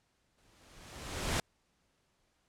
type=noise with exponential growth; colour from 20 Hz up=pink; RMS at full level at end=-30 dBFS; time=0.38-1.4 s; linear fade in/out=2 ms; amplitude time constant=220 ms; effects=pink hiss -75 dBFS RMS until 2.48 s + low-pass 9000 Hz 12 dB/octave